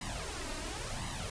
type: noise with flanger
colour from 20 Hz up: pink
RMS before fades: -39 dBFS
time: 0.01-1.3 s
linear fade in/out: 5 ms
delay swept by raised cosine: 1 to 3.3 ms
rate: 0.94 Hz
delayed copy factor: +0.7
effects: resampled to 22050 Hz